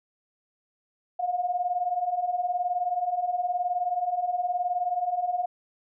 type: beating tone pair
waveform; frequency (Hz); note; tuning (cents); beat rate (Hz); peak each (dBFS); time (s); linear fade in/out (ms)
sine; 701 / 720; F5 / F#5; +6 / -47; 19; -30 / -26; 1.19-5.46; 10
effects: none